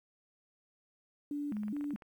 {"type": "tone with vibrato", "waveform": "sine", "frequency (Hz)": 246.9, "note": "B3", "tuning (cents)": 0, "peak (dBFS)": -34, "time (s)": [1.31, 1.96], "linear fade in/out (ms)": 2, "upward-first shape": "square", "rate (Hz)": 2.4, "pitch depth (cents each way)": 280}
{"type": "clicks", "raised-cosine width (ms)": 0.5, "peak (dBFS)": -37, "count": 10, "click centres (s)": [1.523, 1.568, 1.634, 1.682, 1.766, 1.81, 1.842, 1.907, 1.961, 2.022]}
{"effects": ["11-bit"]}